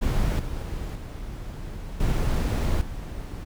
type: noise with level steps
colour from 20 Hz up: brown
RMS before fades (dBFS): -23 / -31 / -35 / -23 / -34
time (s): 0.01-3.45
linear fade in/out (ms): 20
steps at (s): 0.39 / 0.95 / 2 / 2.81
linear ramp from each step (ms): 5
effects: none